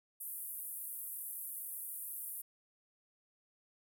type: band-pass noise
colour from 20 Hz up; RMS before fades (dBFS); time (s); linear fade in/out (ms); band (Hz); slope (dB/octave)
white; -44; 0.2-2.42; 10; 9800 to 15000; 48
effects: none